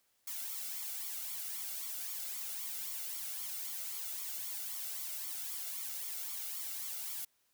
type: noise with flanger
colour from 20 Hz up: blue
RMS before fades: -41 dBFS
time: 0.27-7.25 s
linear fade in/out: 5 ms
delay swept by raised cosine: 0.89 to 1.45 ms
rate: 3.8 Hz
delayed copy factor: +0.6
effects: white hiss -75 dBFS RMS until 7.53 s